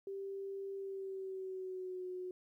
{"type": "tone with pitch glide", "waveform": "sine", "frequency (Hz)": [392, 365.7], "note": ["G4", "F#4"], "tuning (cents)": [0, -20], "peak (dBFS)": -40, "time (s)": [0.07, 2.31], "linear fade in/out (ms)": 2, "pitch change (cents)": -120, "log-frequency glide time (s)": [0.76, 2.06], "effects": ["13-bit"]}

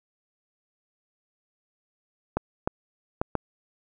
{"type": "clicks", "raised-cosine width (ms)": 1, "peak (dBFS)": -10, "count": 4, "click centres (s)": [2.37, 2.675, 3.215, 3.353], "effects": []}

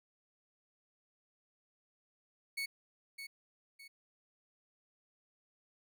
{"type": "tone with echo", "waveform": "30% pulse", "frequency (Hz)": 2217, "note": "C#7", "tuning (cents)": 0, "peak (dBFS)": -33, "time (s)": [2.57, 2.66], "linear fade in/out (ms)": 10, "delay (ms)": 610, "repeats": 2, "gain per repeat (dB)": -8, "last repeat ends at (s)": 3.88, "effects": []}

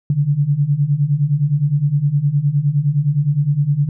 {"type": "beating tone pair", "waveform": "sine", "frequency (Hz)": [138.59, 148.29], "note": ["C#3", "D3"], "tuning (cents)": [0, 17], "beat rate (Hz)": 9.7, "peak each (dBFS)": [-18, -15], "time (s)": [0.1, 3.89], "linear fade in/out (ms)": 2, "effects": []}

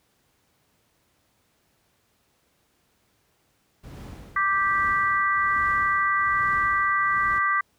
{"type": "noise with tremolo", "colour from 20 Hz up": "brown", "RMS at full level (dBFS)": -35, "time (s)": [3.83, 7.39], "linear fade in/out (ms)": 10, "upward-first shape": "triangle", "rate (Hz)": 1.2, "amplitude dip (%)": 85}
{"type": "chord", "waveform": "sine", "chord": "G major", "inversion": "second", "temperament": "just", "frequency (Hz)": [1176, 1568, 1960], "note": ["D6", "G6", "B6"], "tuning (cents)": [2, 0, -14], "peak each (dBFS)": [-22, -27, -25], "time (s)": [4.36, 7.61], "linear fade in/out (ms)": 5}
{"effects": ["pink hiss -67 dBFS RMS until 7.78 s", "high-pass 60 Hz 12 dB/octave"]}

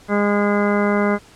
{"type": "harmonic tone", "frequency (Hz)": 204.8, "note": "G#3", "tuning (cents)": -24, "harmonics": [1, 2, 3, 4, 5, 6, 7, 8, 10], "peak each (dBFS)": [-18, -21, -23, -29, -28, -28, -28, -32, -29], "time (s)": [0.08, 1.19], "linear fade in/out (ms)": 50, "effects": ["pink hiss -47 dBFS RMS until 1.35 s", "low-pass 9000 Hz 12 dB/octave"]}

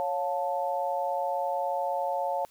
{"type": "chord", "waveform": "sine", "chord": "Db augmented", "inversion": "none", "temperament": "equal with one note detuned", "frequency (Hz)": [554.4, 709, 880], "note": ["Db5", "F5", "A5"], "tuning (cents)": [0, 26, 0], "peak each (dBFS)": -31, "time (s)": [0, 2.45], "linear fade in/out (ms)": 0, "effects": ["white hiss -61 dBFS RMS until 2.5 s"]}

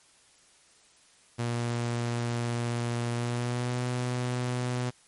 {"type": "tone with pitch glide", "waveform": "sawtooth", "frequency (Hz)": [119, 123.98], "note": ["A#2", "B2"], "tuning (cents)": [36, 7], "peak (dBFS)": -24, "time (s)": [1.38, 4.91], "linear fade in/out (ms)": 20, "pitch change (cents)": 71, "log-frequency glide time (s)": [3.13, 3.8], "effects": ["white hiss -60 dBFS RMS until 5.07 s", "MP3 48 kbps"]}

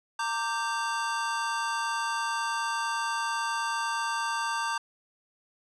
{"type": "chord", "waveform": "square", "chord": "G minor", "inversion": "first", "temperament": "equal with one note detuned", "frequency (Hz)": [919, 1174.7, 1568], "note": ["Bb5", "D6", "G6"], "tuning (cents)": [-25, 0, 0], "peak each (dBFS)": [-32, -34, -34], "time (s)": [0.19, 4.78], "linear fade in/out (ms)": 5, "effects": ["resampled to 22050 Hz"]}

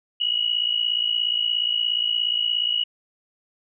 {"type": "tone pair together", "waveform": "sine", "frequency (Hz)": [2885, 2942], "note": ["F#7", "F#7"], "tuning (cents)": [-44, -11], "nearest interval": "unison", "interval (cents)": 33, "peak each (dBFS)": -23, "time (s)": [0.2, 2.84], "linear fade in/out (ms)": 10, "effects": []}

